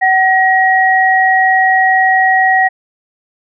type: tone pair together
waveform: sine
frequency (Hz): 756 / 1897.9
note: F#5 / A#6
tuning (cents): +37 / +31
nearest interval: octave + major third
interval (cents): 1594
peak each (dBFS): -10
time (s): 0.01-2.69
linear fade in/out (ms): 20
effects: none